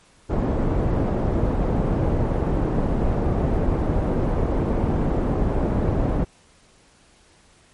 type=low-pass noise; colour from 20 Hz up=pink; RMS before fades=-21 dBFS; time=0.29-6.25 s; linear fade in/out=20 ms; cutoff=600 Hz; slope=12 dB/octave; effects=pink hiss -55 dBFS RMS until 7.73 s + MP3 48 kbps